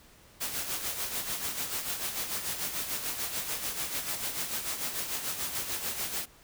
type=noise with tremolo; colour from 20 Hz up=white; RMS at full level=-32 dBFS; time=0.4-6.26 s; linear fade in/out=20 ms; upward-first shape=sine; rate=6.8 Hz; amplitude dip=55%; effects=pink hiss -57 dBFS RMS until 6.43 s